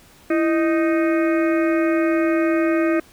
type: harmonic tone with a mistuned harmonic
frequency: 311.1 Hz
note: D#4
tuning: in tune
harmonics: 1 / 2 / 4 / 5 / 6 / 7 / 8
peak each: -17 / -23 / -29 / -31 / -33 / -34 / -35 dBFS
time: 0.3-3 s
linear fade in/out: 5 ms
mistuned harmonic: 1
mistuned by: +110 cents
effects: pink hiss -50 dBFS RMS until 3.12 s